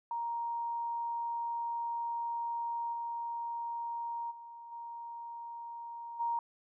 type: tone with level steps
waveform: sine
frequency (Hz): 936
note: A#5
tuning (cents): +7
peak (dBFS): -33 / -35 / -46 / -41 / -30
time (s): 0.11-6.39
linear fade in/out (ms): 2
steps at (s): 2.92 / 4.3 / 4.71 / 6.19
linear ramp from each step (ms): 20
effects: none